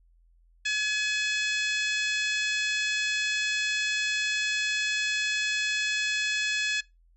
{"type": "harmonic tone", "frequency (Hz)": 849, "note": "G#5", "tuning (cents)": 38, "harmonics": [2, 3, 4, 5, 6, 7, 8, 9], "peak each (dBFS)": [-29, -30, -33, -38, -39, -43, -42, -41], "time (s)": [0.65, 6.81], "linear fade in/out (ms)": 10, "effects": ["noise-tail reverb RT60 0.2 s tail -22 dB re dry", "added 42 Hz sine -58 dBFS peak until 7.16 s"]}